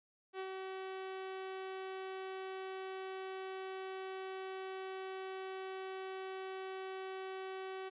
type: tone with ADSR envelope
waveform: sawtooth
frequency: 380 Hz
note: F#4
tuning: 46 cents sharp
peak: -35 dBFS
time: 0.33-7.9 s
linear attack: 64 ms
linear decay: 63 ms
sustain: -3 dB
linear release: 21 ms
effects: resampled to 8000 Hz